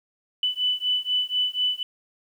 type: beating tone pair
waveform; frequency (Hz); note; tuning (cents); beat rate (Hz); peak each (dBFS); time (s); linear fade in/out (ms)
sine; 2987 / 2991.1; F#7 / F#7; +16 / +18; 4.1; -25 / -25; 0.43-1.83; 2
effects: 9-bit

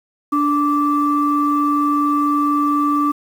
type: tone pair together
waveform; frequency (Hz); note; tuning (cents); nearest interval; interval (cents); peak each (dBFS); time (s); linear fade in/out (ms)
sine; 292.2 / 1168; D4 / D6; -9 / -10; 2 octaves; 2399; -16; 0.32-3.12; 10
effects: tanh soft clip ceiling -6 dBFS + 7-bit

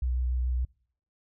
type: tone with vibrato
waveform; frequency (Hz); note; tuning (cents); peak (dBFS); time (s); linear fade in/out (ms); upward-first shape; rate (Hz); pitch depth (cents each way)
sine; 62.4; B1; +19; -24; 0.02-0.65; 5; triangle; 7; 20
effects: noise-tail reverb RT60 0.6 s tail -26 dB re dry + tanh soft clip ceiling -20 dBFS

